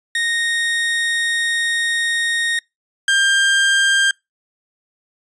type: tone pair in turn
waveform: 30% pulse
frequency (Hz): 1858 / 1593.6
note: A#6 / G6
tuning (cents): -6 / +28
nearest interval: minor third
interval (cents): 266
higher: first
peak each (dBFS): -14 / -10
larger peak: second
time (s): 0.15-2.59 / 3.08-4.11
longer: first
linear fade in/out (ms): 2
effects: noise-tail reverb RT60 0.2 s tail -26 dB re dry + resampled to 22050 Hz